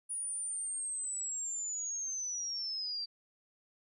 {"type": "linear sweep", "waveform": "sine", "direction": "down", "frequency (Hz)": [9730, 4644], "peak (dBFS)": -35, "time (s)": [0.09, 3.06], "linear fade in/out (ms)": 20, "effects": []}